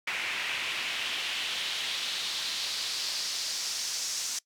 pink noise with band-pass filter sweep, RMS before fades -33 dBFS, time 0.07-4.39 s, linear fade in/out 5 ms, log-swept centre 2300 to 6200 Hz, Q 2.3, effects noise-tail reverb RT60 0.1 s tail -22 dB re dry

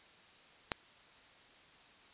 click, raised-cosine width 0.3 ms, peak -16 dBFS, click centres 0.718 s, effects white hiss -60 dBFS RMS until 2.13 s + resampled to 8000 Hz

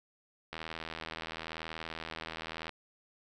click train, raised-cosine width 0.3 ms, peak -23 dBFS, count 176, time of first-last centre 0.53-2.693 s, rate 80.9 Hz, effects none

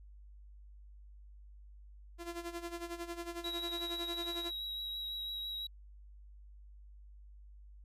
sawtooth tone with tremolo, 342.5 Hz, F4, 34 cents flat, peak -34 dBFS, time 2.18-4.52 s, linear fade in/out 50 ms, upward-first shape sine, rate 11 Hz, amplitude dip 75%
triangle tone with vibrato, 3857 Hz, B7, 42 cents flat, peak -37 dBFS, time 3.44-5.67 s, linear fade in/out 5 ms, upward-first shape triangle, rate 6 Hz, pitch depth 16 cents each way
effects added 50 Hz sine -52 dBFS peak until 7.84 s + resampled to 32000 Hz

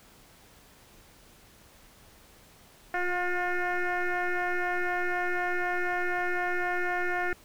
sine tone with frequency modulation, 716 Hz, F5, 43 cents sharp, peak -25 dBFS, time 2.94-7.33 s, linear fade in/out 2 ms, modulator 357 Hz, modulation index 3.6, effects tanh soft clip ceiling -21 dBFS + pink hiss -56 dBFS RMS until 7.44 s

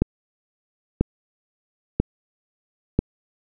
click train, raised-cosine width 3 ms, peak -4 dBFS, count 4, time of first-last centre 0.02-2.99 s, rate 1.01 Hz, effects none

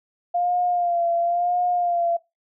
sine tone with vibrato, 698.5 Hz, F5, in tune, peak -19 dBFS, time 0.34-2.17 s, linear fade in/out 10 ms, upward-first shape sine, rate 0.97 Hz, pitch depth 41 cents each way, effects noise-tail reverb RT60 0.2 s tail -19 dB re dry

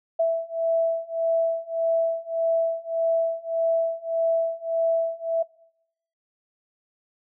sine beating tone pair, 659.3 / 661 Hz, E5 / E5, 0 / +5 cents, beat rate 1.7 Hz, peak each -24 / -23 dBFS, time 0.19-5.43 s, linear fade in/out 10 ms, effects noise-tail reverb RT60 0.8 s tail -24 dB re dry

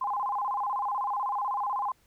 sine tone with vibrato, 921 Hz, A#5, 21 cents flat, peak -27 dBFS, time 0.01-1.92 s, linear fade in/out 5 ms, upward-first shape square, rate 16 Hz, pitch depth 210 cents each way, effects pink hiss -66 dBFS RMS until 2.06 s

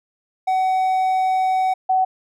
triangle / sine tone pair in turn, 752 / 752 Hz, F#5 / F#5, +28 / +28 cents, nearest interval unison, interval 0 cents, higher neither, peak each -14 dBFS, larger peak neither, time 0.47-1.74 / 1.89-2.05 s, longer first, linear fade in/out 10 ms, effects none

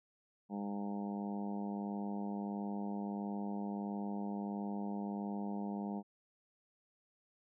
harmonic tone, 101.5 Hz, G#2, 39 cents flat, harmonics 2 / 3 / 4 / 5 / 6 / 7 / 8 / 9, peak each -38 / -47 / -50 / -53 / -55 / -50 / -51 / -52 dBFS, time 0.49-6.03 s, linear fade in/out 50 ms, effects none

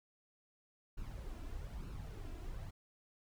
brown noise with flanger, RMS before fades -45 dBFS, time 0.97-2.71 s, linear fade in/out 10 ms, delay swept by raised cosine 0.72 to 3.02 ms, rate 1.1 Hz, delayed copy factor +0.55, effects none

